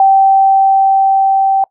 sine tone with level ramp, 777 Hz, G5, 16 cents flat, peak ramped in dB -4 to -8 dBFS, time 0-1.64 s, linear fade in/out 2 ms, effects noise-tail reverb RT60 0.1 s tail -23 dB re dry

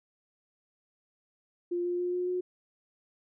sine tone with pitch steps, 350 / 353 / 356.1 / 359.2 / 362.3 Hz, F4 / F4 / F4 / F4 / F#4, +4 / +19 / +34 / +49 / -36 cents, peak -28 dBFS, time 1.71-2.41 s, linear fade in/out 10 ms, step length 140 ms, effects none

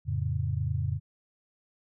sine chord, F augmented, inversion none, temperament equal, 87.31 / 110 / 138.59 Hz, F2 / A2 / C#3, 0 / 0 / 0 cents, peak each -31 dBFS, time 0.05-1 s, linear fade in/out 50 ms, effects none

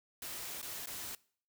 white noise with dropouts, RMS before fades -43 dBFS, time 0.22-1.15 s, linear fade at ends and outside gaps 2 ms, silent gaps 0.616-0.627 / 0.859-0.871 s, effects noise-tail reverb RT60 0.5 s tail -22 dB re dry

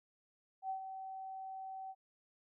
sine tone with ADSR envelope, 765 Hz, G5, 42 cents flat, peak -35 dBFS, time 0.62-1.95 s, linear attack 76 ms, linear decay 100 ms, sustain -8 dB, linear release 49 ms, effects none

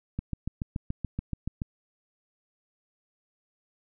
click train, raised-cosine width 5 ms, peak -18 dBFS, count 11, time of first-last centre 0.19-1.619 s, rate 7 Hz, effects none

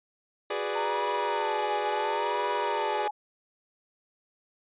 sawtooth chord, G# half-diminished seventh, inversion third, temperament equal, 370 / 415.3 / 493.9 / 587.3 Hz, F#4 / G#4 / B4 / D5, 0 / 0 / 0 / 0 cents, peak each -34 / -28 / -32 / -30 dBFS, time 0.5-3.08 s, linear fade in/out 5 ms
sine tone with vibrato, 901 Hz, A5, 41 cents sharp, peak -29 dBFS, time 0.75-3.11 s, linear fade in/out 10 ms, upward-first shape sine, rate 0.73 Hz, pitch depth 130 cents each way
effects resampled to 8000 Hz

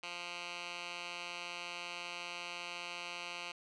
10% pulse tone with band-pass filter, 174.61 Hz, F3, in tune, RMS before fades -44 dBFS, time 0.03-3.52 s, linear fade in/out 5 ms, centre 2900 Hz, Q 1.4, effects resampled to 22050 Hz

